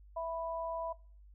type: tone pair together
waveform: sine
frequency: 659.3 / 987.8 Hz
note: E5 / B5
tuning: 0 / 0 cents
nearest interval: perfect fifth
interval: 700 cents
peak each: -36 / -39 dBFS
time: 0.16-0.93 s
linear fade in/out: 10 ms
effects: noise-tail reverb RT60 0.4 s tail -22 dB re dry + added 50 Hz sine -54 dBFS peak until 1.34 s